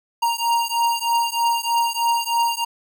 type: beating tone pair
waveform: square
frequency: 932.3 / 935.5 Hz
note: A#5 / A#5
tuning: 0 / +6 cents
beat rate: 3.2 Hz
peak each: -22 dBFS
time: 0.22-2.65 s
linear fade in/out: 10 ms
effects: none